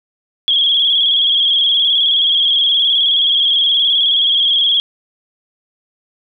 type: tone with vibrato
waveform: sine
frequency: 3305 Hz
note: G#7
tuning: 9 cents flat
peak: -10 dBFS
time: 0.48-4.8 s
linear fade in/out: 0 ms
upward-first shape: square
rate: 19 Hz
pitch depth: 39 cents each way
effects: none